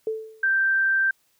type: tone with exponential decay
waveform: sine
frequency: 440 Hz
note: A4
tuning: in tune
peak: -21 dBFS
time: 0.07-0.53 s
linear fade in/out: 2 ms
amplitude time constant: 98 ms
type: tone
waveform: sine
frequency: 1568 Hz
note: G6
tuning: in tune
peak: -18 dBFS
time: 0.43-1.11 s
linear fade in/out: 5 ms
effects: white hiss -66 dBFS RMS until 1.39 s